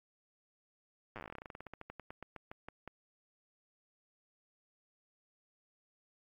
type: slowing click train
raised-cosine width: 0.5 ms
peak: -30 dBFS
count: 30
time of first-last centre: 1.16-2.877 s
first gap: 8 ms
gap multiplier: 1.12
effects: AAC 48 kbps